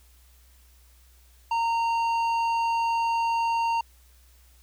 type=tone with tanh clipping; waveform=sine; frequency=922 Hz; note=A#5; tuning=19 cents flat; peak=-24 dBFS; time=1.51-3.81 s; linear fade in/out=5 ms; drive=10 dB; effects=added 62 Hz sine -54 dBFS peak until 4.62 s + white hiss -61 dBFS RMS until 4.62 s